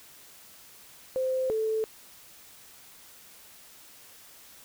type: tone pair in turn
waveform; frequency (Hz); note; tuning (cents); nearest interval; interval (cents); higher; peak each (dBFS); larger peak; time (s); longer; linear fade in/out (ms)
sine; 519 / 439.2; C5 / A4; -14 / -3; minor third; 289; first; -25; neither; 1.16-1.5 / 1.5-1.84; neither; 0
effects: white hiss -52 dBFS RMS until 4.64 s